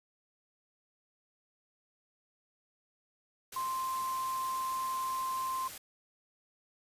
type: tone in noise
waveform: sine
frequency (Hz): 1046.5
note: C6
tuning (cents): 0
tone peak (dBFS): -32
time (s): 3.56-5.68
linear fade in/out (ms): 5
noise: white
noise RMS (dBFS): -45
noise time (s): 3.52-5.78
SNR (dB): +10
effects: resampled to 32000 Hz